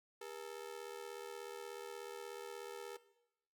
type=ring-modulated tone; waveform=sawtooth; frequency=440 Hz; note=A4; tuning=in tune; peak=-40 dBFS; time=0.21-2.97 s; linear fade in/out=5 ms; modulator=38.3 Hz; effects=noise-tail reverb RT60 0.9 s tail -17 dB re dry